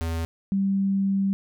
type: tone pair in turn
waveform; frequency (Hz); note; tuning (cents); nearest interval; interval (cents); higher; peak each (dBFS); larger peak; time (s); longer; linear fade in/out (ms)
square / sine; 82.41 / 195.5; E2 / G3; 0 / -4; octave + minor third; 1496; second; -26 / -20; second; 0.01-0.25 / 0.52-1.33; second; 0
effects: none